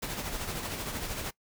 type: noise with tremolo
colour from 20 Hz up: pink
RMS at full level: -34 dBFS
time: 0.02-1.31 s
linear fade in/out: 10 ms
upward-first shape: sine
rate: 13 Hz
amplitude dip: 45%
effects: noise-tail reverb RT60 0.1 s tail -21 dB re dry